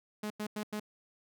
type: tone bursts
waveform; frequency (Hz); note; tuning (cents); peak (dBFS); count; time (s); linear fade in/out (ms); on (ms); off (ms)
sawtooth; 211.1; G#3; +29; -31; 4; 0.23-0.798; 5; 73; 92
effects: none